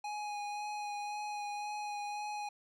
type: tone with vibrato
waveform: square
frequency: 830.6 Hz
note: G#5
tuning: in tune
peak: -38 dBFS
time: 0.04-2.49 s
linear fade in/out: 5 ms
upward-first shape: sine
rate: 1.9 Hz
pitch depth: 15 cents each way
effects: low-pass 7000 Hz 12 dB/octave